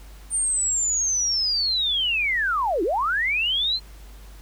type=linear two-way sweep; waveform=sine; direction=down then up; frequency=9000 to 311.1 to 4229 Hz; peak=-20 dBFS; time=0.3-3.8 s; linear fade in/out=50 ms; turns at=2.83 s; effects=added 50 Hz sine -41 dBFS peak until 4.41 s + pink hiss -51 dBFS RMS until 4.41 s